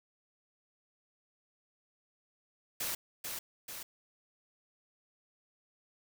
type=noise with echo; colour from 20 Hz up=white; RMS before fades=-36 dBFS; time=2.8-2.95 s; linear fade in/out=5 ms; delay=440 ms; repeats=2; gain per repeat=-4 dB; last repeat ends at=3.83 s; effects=none